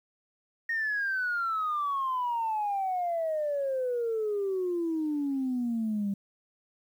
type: exponential sweep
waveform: sine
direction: down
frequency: 1863 to 196 Hz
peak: -26 dBFS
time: 0.69-6.14 s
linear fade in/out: 5 ms
effects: tanh soft clip ceiling -23 dBFS + 10-bit